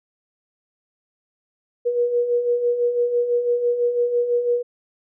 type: beating tone pair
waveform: sine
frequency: 477.1 / 483.1 Hz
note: A#4 / B4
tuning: +40 / -38 cents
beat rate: 6 Hz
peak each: -26 / -18 dBFS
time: 1.85-4.63 s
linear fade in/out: 20 ms
effects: none